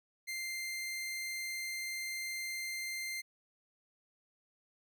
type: tone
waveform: sawtooth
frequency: 2093 Hz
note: C7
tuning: in tune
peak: -34 dBFS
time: 0.27-3.22 s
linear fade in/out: 20 ms
effects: none